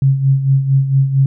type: tone with tremolo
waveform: sine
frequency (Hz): 135.8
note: C#3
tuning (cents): -35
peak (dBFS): -7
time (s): 0.02-1.26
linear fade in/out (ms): 2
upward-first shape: sine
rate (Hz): 4.4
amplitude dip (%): 65
effects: none